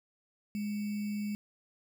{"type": "tone with sample-and-hold", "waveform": "sine", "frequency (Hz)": 207.7, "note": "G#3", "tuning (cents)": 0, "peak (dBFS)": -32, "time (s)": [0.55, 1.35], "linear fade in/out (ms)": 0, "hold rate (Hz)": 2450, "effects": []}